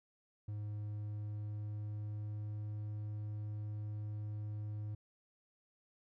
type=tone with pitch glide; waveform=triangle; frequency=104.7 to 105.49 Hz; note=G#2 to G#2; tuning=+15 to +28 cents; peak=-37 dBFS; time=0.48-4.95 s; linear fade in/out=5 ms; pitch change=+13 cents; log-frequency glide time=0.6-2.77 s; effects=none